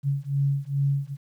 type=beating tone pair; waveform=sine; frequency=138.59 / 140.99 Hz; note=C#3 / C#3; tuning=0 / +30 cents; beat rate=2.4 Hz; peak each=-25 dBFS; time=0.03-1.17 s; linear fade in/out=50 ms; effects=10-bit